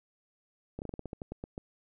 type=slowing click train; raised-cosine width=2 ms; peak=-25 dBFS; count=12; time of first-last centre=0.79-1.579 s; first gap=29 ms; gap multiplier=1.17; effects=none